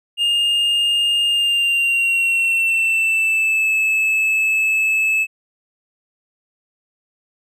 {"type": "tone with pitch glide", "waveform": "triangle", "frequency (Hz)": [2825, 2606], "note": ["F7", "E7"], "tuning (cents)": [19, -20], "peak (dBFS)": -13, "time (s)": [0.17, 5.27], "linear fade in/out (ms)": 50, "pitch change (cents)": -139, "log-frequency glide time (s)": [1.26, 3.73], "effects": []}